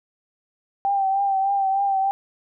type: tone with vibrato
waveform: sine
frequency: 784 Hz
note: G5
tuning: in tune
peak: -18 dBFS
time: 0.85-2.11 s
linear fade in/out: 0 ms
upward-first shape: triangle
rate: 3.3 Hz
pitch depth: 44 cents each way
effects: none